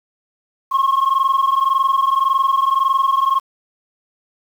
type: tone pair together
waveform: sine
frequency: 1068 / 1089.8 Hz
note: C6 / C#6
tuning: +35 / -30 cents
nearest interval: unison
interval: 35 cents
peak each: -14 dBFS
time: 0.71-3.4 s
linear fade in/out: 20 ms
effects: tanh soft clip ceiling -10 dBFS + 7-bit